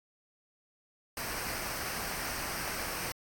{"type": "noise with comb filter", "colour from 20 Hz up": "pink", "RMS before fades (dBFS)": -37, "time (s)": [1.17, 3.12], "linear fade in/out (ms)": 2, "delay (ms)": 0.28, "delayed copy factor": -0.55, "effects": ["AAC 64 kbps"]}